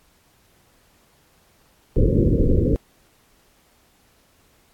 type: low-pass noise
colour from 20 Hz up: pink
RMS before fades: -17 dBFS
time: 1.96-2.76 s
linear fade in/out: 0 ms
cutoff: 530 Hz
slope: 96 dB/octave
effects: pink hiss -59 dBFS RMS until 4.73 s + AAC 64 kbps